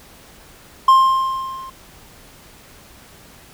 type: tone with level ramp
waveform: triangle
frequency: 1057 Hz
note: C6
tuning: 17 cents sharp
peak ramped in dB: -4 to -30 dBFS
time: 0.88-1.7 s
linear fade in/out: 5 ms
effects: pink hiss -45 dBFS RMS until 3.53 s